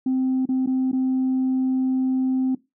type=tone with dropouts; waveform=sine; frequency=260 Hz; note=C4; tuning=11 cents flat; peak=-17 dBFS; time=0.06-2.55 s; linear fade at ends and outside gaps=5 ms; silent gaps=0.456-0.489 / 0.662-0.672 / 0.916-0.929 s; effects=noise-tail reverb RT60 0.2 s tail -19 dB re dry + tanh soft clip ceiling -16 dBFS